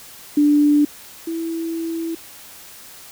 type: tone pair in turn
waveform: sine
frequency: 293.7 / 329.7 Hz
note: D4 / E4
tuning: 0 / 0 cents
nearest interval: major second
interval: 200 cents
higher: second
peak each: -11 / -22 dBFS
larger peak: first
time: 0.37-0.85 / 1.27-2.15 s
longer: second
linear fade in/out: 5 ms
effects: white hiss -41 dBFS RMS until 3.11 s